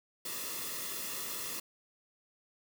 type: noise with comb filter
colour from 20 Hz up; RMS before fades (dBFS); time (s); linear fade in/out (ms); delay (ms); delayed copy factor
white; -39; 0.25-1.6; 5; 1.3; -0.7
effects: none